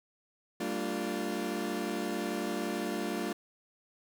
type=chord; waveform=30% pulse; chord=G minor seventh; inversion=none; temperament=equal with one note detuned; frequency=196 / 227.4 / 293.7 / 349.2 Hz; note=G3 / Bb3 / D4 / F4; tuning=0 / -43 / 0 / 0 cents; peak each=-36 / -35 / -36 / -34 dBFS; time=0.6-3.33 s; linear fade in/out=5 ms; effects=none